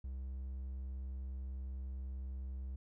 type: tone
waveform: triangle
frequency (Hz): 65.41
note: C2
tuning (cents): 0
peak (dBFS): -38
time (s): 0.04-2.76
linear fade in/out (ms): 5
effects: none